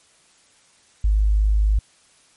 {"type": "tone", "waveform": "sine", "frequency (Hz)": 51.91, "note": "G#1", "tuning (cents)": 0, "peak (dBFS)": -14, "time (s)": [1.04, 1.79], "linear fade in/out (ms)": 5, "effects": ["white hiss -56 dBFS RMS until 2.36 s", "MP3 48 kbps"]}